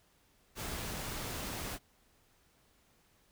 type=noise; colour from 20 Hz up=pink; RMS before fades=-40 dBFS; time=0.55-1.79 s; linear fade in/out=50 ms; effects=pink hiss -69 dBFS RMS until 3.31 s